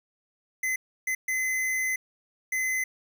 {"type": "tone bursts at uneven times", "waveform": "square", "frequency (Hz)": 2041, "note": "C7", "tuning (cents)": -44, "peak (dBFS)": -26, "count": 4, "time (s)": [[0.63, 0.76], [1.07, 1.15], [1.28, 1.96], [2.52, 2.84]], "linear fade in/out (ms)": 5, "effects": []}